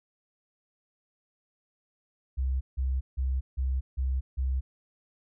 sine tone bursts, 65.41 Hz, C2, in tune, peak -25 dBFS, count 6, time 2.37-4.61 s, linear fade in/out 20 ms, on 240 ms, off 160 ms, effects none

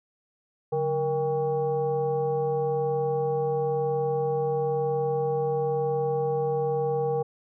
sine tone with frequency modulation, 470 Hz, A#4, 14 cents sharp, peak -23 dBFS, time 0.72-7.23 s, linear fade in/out 10 ms, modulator 327 Hz, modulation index 0.81, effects none

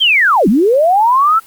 sine linear two-way sweep, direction down then up, 3271 to 179.3 to 1356 Hz, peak -7 dBFS, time 0-1.4 s, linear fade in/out 20 ms, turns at 0.48 s, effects white hiss -42 dBFS RMS until 1.46 s + Opus 48 kbps

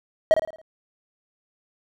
triangle tone with echo, 635 Hz, D#5, 35 cents sharp, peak -9 dBFS, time 0.31-0.34 s, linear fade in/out 0 ms, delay 55 ms, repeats 5, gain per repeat -7 dB, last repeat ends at 0.615 s, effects none

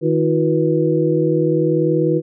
sine tone cluster, 155.9 / 321.4 / 361.7 / 485.4 Hz, D#3 / E4 / F#4 / B4, +4 / -44 / -39 / -30 cents, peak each -19 dBFS, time 0.01-2.22 s, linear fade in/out 50 ms, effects none

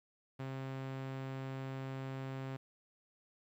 sawtooth tone, 133.3 Hz, C3, 33 cents sharp, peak -36 dBFS, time 0.39-2.57 s, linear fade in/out 10 ms, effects low-pass 3000 Hz 12 dB/octave + 12-bit

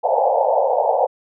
pink band-pass noise, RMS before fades -17 dBFS, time 0.03-1.07 s, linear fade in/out 20 ms, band 480 to 900 Hz, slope 96 dB/octave, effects none

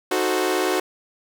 sawtooth chord, D# diminished seventh, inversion none, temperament equal, 311.1 / 370 / 440 / 523.3 Hz, D#4 / F#4 / A4 / C5, 0 / 0 / 0 / 0 cents, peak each -23 / -18 / -24 / -24 dBFS, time 0.11-0.8 s, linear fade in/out 5 ms, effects none

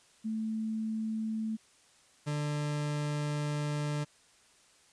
sine / 40% pulse tone pair in turn, 220 / 147.97 Hz, A3 / D3, 0 / +13 cents, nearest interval perfect fifth, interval 687 cents, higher first, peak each -31 / -30 dBFS, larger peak second, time 0.24-1.57 / 2.26-4.05 s, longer second, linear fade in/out 20 ms, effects white hiss -63 dBFS RMS until 4.92 s + resampled to 22050 Hz

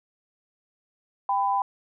sine tone pair together, 792.1 / 1000 Hz, G5 / B5, +18 / +21 cents, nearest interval major third, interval 403 cents, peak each -24 dBFS, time 1.29-1.62 s, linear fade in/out 2 ms, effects none

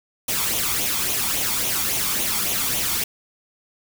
white noise with flanger, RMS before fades -23 dBFS, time 0.28-3.04 s, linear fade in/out 5 ms, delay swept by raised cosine 0.3 to 0.91 ms, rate 3.6 Hz, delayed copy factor +0.55, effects none

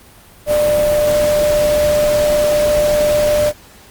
sine tone in noise, 596 Hz, D5, 25 cents sharp, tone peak -11 dBFS, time 0.46-3.53 s, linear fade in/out 50 ms, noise pink, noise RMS -23 dBFS, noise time 0.46-3.53 s, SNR +9 dB, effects pink hiss -43 dBFS RMS until 3.9 s + Opus 32 kbps

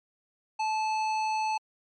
triangle tone with hard clipping, 870 Hz, A5, 20 cents flat, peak -28 dBFS, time 0.59-1.58 s, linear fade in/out 10 ms, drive 16 dB, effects MP3 48 kbps

